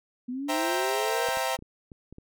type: linear sweep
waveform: sine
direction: up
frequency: 241.6 to 493.9 Hz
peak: -30 dBFS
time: 0.28-1.3 s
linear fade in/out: 10 ms
type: chord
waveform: sawtooth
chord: C dominant seventh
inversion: none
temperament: equal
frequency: 523.3 / 659.3 / 784 / 932.3 Hz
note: C5 / E5 / G5 / Bb5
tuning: 0 / 0 / 0 / 0 cents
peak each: -28 dBFS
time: 0.48-1.57 s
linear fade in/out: 20 ms
type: clicks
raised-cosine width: 3 ms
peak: -32 dBFS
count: 7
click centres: 1.287 / 1.372 / 1.59 / 1.624 / 1.918 / 2.126 / 2.184 s
effects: none